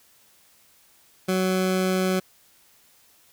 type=tone; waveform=20% pulse; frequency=186.4 Hz; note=F#3; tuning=13 cents sharp; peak=-16 dBFS; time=1.28-2.2 s; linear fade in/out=10 ms; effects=white hiss -58 dBFS RMS until 3.32 s